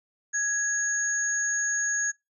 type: tone pair together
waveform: sine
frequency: 1661.2 / 6637 Hz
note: G#6 / G#8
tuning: 0 / -2 cents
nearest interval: 2 octaves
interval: 2398 cents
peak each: -27 dBFS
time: 0.33-2.12 s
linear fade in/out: 20 ms
effects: noise-tail reverb RT60 0.2 s tail -21 dB re dry